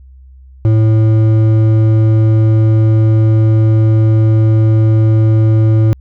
triangle tone with hard clipping, 110 Hz, A2, in tune, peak -8 dBFS, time 0.65-5.93 s, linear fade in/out 0 ms, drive 12 dB, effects added 65 Hz sine -35 dBFS peak until 6 s

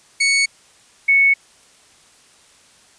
sawtooth / sine tone pair in turn, 2220 / 2212 Hz, C#7 / C#7, +2 / -4 cents, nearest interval unison, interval 6 cents, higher first, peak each -10 dBFS, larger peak neither, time 0.2-0.46 / 1.08-1.34 s, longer neither, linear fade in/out 10 ms, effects white hiss -51 dBFS RMS until 2.98 s + resampled to 22050 Hz

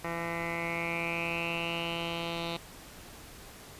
10% pulse tone with low-pass filter sweep, 168.5 Hz, E3, 38 cents sharp, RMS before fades -34 dBFS, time 0.04-2.57 s, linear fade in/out 5 ms, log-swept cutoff 1800 to 3600 Hz, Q 7.6, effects pink hiss -49 dBFS RMS until 3.79 s + resampled to 32000 Hz

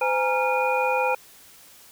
sine tone cluster, 512 / 830 / 935 / 1387 / 2446 Hz, C5 / G#5 / A#5 / F6 / D#7, -38 / -1 / +5 / -12 / -30 cents, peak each -24 / -26 / -27 / -31 / -27 dBFS, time 0.01-1.15 s, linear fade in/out 5 ms, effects white hiss -50 dBFS RMS until 1.91 s

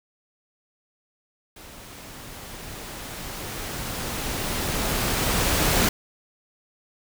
pink noise with level ramp, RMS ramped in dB -44 to -20 dBFS, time 1.56-5.89 s, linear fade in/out 5 ms, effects none

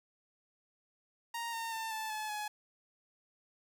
sawtooth tone with pitch steps, 932.3 / 913.6 / 895.4 / 877.4 / 859.9 / 842.7 Hz, A#5 / A#5 / A5 / A5 / A5 / G#5, 0 / -35 / +30 / -5 / -40 / +25 cents, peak -33 dBFS, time 1.34-2.48 s, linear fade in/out 5 ms, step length 190 ms, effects 11-bit

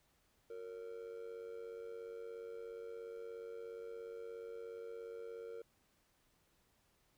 triangle tone with amplitude modulation, 460.5 Hz, A#4, 21 cents flat, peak -40 dBFS, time 0.5-5.62 s, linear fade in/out 5 ms, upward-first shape sine, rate 97 Hz, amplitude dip 75%, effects pink hiss -75 dBFS RMS until 7.17 s

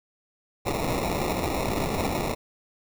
blue noise with sample-and-hold, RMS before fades -27 dBFS, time 0.65-2.35 s, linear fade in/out 20 ms, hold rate 1575 Hz, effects none

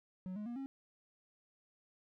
triangle tone with pitch steps, 185 / 210.1 / 238.5 / 270.9 Hz, F#3 / G#3 / A#3 / C#4, 0 / +20 / +40 / -40 cents, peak -38 dBFS, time 0.26-0.66 s, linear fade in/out 0 ms, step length 100 ms, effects none

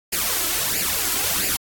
white noise with flanger, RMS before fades -22 dBFS, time 0.12-1.57 s, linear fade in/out 10 ms, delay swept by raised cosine 0.41 to 3.01 ms, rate 1.5 Hz, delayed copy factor +0.7, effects AAC 64 kbps

